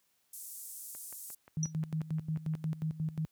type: band-pass noise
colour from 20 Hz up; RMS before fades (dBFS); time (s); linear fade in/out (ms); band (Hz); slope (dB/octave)
pink; -46; 0.33-1.35; 5; 8000 to 15000; 24
type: click train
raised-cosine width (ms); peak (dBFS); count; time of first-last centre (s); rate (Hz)
0.5; -38; 10; 0.95-2.537; 5.67
type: tone with tremolo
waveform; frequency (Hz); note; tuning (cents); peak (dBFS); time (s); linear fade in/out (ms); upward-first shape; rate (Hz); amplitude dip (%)
sine; 157.5; D#3; +21; -30; 1.57-3.25; 0; square; 5.6; 80
type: tone with exponential decay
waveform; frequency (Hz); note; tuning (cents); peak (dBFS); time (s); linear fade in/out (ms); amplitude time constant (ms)
sine; 5840; F#8; -24; -29; 1.63-1.73; 1; 20
effects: white hiss -74 dBFS RMS until 3.31 s + high-pass 60 Hz 12 dB/octave